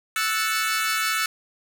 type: chord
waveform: sawtooth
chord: F# minor seventh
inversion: third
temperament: equal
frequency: 1318.5 / 1480 / 1760 / 2217 Hz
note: E6 / F#6 / A6 / C#7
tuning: 0 / 0 / 0 / 0 cents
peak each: -22 / -25 / -26 / -25 dBFS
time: 0.16-1.26 s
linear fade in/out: 2 ms
effects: none